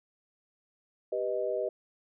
sine chord, G augmented, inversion none, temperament equal, 392 / 493.9 / 622.3 Hz, G4 / B4 / D#5, 0 / 0 / 0 cents, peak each -34 / -33 / -32 dBFS, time 1.12-1.69 s, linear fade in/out 5 ms, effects none

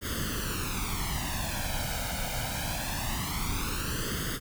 pink noise with flanger, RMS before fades -32 dBFS, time 0.01-4.4 s, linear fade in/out 50 ms, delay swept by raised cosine 0.61 to 1.34 ms, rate 0.23 Hz, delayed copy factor +0.8, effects none

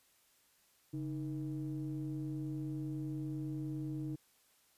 triangle ring-modulated tone, 85 Hz, F2, 46 cents flat, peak -32 dBFS, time 0.93-4.16 s, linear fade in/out 10 ms, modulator 225 Hz, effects white hiss -70 dBFS RMS until 4.77 s + resampled to 32000 Hz

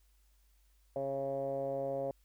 10% pulse tone with low-pass filter, 136.8 Hz, C#3, 23 cents flat, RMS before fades -36 dBFS, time 0.96-2.11 s, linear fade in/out 2 ms, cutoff 600 Hz, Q 10, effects added 50 Hz sine -65 dBFS peak until 2.24 s + white hiss -75 dBFS RMS until 2.24 s

